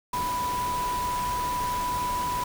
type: tone in noise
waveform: sine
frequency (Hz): 987.8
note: B5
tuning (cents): 0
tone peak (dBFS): -26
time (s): 0.13-2.44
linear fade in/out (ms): 5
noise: pink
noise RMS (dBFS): -35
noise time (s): 0.13-2.44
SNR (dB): +6
effects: none